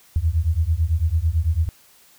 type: beating tone pair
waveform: sine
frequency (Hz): 76.9 / 85.9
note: D#2 / F2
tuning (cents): -20 / -28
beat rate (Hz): 9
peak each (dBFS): -20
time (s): 0.16-1.69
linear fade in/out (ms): 0
effects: white hiss -53 dBFS RMS until 2.18 s